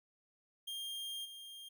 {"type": "tone with level steps", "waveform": "45% pulse", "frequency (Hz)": 3208, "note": "G7", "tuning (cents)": 39, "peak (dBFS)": [-40, -48], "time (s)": [0.67, 1.69], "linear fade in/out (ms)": 10, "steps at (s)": 1.24, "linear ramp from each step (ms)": 20, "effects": []}